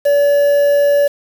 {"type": "tone with quantisation", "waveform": "triangle", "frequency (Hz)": 572, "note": "D5", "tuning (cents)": -46, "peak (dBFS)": -7, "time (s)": [0.05, 1.08], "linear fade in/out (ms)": 10, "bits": 5, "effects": []}